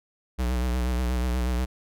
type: tone with vibrato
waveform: square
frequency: 61.74 Hz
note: B1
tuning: in tune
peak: -24 dBFS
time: 0.38-1.66 s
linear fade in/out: 20 ms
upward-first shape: sine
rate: 8.3 Hz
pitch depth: 61 cents each way
effects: none